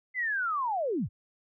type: linear sweep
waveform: sine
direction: down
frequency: 2065 to 59.7 Hz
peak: -27 dBFS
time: 0.14-1.09 s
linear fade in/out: 50 ms
effects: none